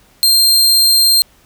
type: tone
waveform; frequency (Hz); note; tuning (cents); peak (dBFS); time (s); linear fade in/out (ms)
sawtooth; 4181; C8; -2; -5; 0.23-1.22; 0
effects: pink hiss -50 dBFS RMS until 1.45 s